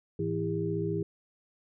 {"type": "tone cluster", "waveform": "sine", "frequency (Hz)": [106.7, 163.7, 328.8, 403.1], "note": ["G#2", "E3", "E4", "G4"], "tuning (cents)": [47, -12, -4, 48], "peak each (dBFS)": [-36, -33, -35, -32], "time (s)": [0.19, 1.03], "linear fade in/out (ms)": 5, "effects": []}